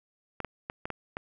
clicks, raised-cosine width 0.5 ms, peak -19 dBFS, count 6, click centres 0.403 / 0.447 / 0.699 / 0.855 / 0.903 / 1.169 s, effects none

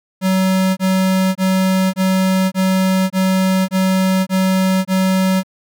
square tone bursts, 188.5 Hz, F#3, 32 cents sharp, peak -13 dBFS, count 9, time 0.21-5.434 s, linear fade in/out 50 ms, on 560 ms, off 23 ms, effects none

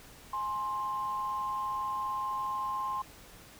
sine tone pair together, 836.6 / 1054 Hz, G#5 / C6, +12 / +12 cents, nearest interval major third, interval 400 cents, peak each -38 / -31 dBFS, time 0.33-3.02 s, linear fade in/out 5 ms, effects tanh soft clip ceiling -24 dBFS + pink hiss -53 dBFS RMS until 3.59 s

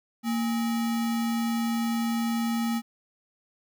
sine tone with sample-and-hold, 230.6 Hz, A#3, 19 cents flat, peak -24 dBFS, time 0.23-2.82 s, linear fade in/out 50 ms, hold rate 1050 Hz, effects none

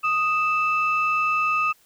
sine tone pair together, 1244.5 / 2637 Hz, D#6 / E7, 0 / 0 cents, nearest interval octave + minor second, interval 1300 cents, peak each -20 / -23 dBFS, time 0.03-1.73 s, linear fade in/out 20 ms, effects tanh soft clip ceiling -12 dBFS + white hiss -59 dBFS RMS until 1.85 s

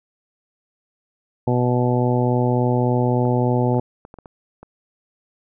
harmonic tone, 123.47 Hz, B2, in tune, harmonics 1 / 2 / 3 / 4 / 5 / 6 / 7, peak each -19 / -22 / -24 / -25 / -28 / -30 / -27 dBFS, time 1.47-3.8 s, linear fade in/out 5 ms
clicks, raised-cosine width 1 ms, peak -25 dBFS, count 8, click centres 3.253 / 3.744 / 3.786 / 4.051 / 4.141 / 4.187 / 4.258 / 4.63 s
effects none

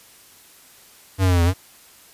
square linear two-way sweep, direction down then up, 97.1 to 83.8 to 97.1 Hz, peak -15 dBFS, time 1.18-1.54 s, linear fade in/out 50 ms, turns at 1.44 s, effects white hiss -49 dBFS RMS until 2.13 s + resampled to 32000 Hz

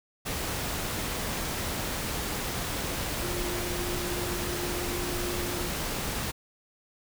sine tone in noise, 353.4 Hz, F4, 21 cents sharp, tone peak -35 dBFS, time 3.21-5.68 s, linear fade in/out 20 ms, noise pink, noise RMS -32 dBFS, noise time 0.25-6.32 s, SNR -6 dB, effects none

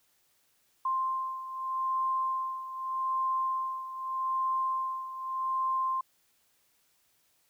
sine beating tone pair, 1049 / 1049.82 Hz, C6 / C6, +4 / +5 cents, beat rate 0.82 Hz, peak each -30 / -35 dBFS, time 0.85-6.01 s, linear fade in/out 5 ms, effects white hiss -70 dBFS RMS until 7.49 s

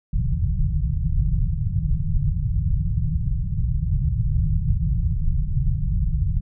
pink low-pass noise, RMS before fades -21 dBFS, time 0.13-6.41 s, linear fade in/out 10 ms, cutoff 170 Hz, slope 96 dB/octave, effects none

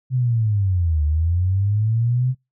sine linear two-way sweep, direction down then up, 130.81 to 73.42 to 130.81 Hz, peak -16 dBFS, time 0.1-2.35 s, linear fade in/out 50 ms, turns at 1.04 s, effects noise-tail reverb RT60 0.2 s tail -24 dB re dry

